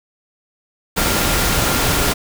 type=tone in noise; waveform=sine; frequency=1394 Hz; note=F6; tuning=4 cents flat; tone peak=-28 dBFS; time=0.96-2.14 s; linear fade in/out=20 ms; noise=pink; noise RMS=-17 dBFS; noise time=0.96-2.14 s; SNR=-14 dB; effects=none